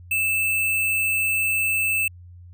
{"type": "tone with sample-and-hold", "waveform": "sine", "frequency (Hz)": 2637, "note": "E7", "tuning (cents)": 0, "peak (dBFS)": -19, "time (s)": [0.11, 2.08], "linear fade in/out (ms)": 5, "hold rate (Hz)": 11025, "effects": ["added 88 Hz sine -41 dBFS peak until 2.53 s"]}